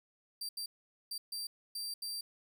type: tone bursts at uneven times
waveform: sawtooth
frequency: 4699 Hz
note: D8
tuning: in tune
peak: -35 dBFS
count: 6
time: 0.41-0.49 / 0.57-0.66 / 1.11-1.18 / 1.32-1.47 / 1.75-1.94 / 2.02-2.21 s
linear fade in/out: 5 ms
effects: none